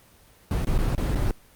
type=noise with dropouts; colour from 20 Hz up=brown; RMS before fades=-23 dBFS; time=0.51-1.31 s; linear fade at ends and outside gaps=1 ms; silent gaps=0.647-0.67 / 0.779-0.787 / 0.95-0.979 / 1.15-1.156 s; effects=pink hiss -55 dBFS RMS until 1.55 s + Opus 24 kbps